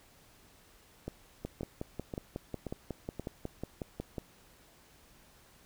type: two click trains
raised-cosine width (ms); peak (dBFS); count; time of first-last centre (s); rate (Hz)
2; -24 / -23; 5 / 16; 1.08-3.196 / 1.45-4.182; 1.89 / 5.49
effects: pink hiss -61 dBFS RMS until 5.65 s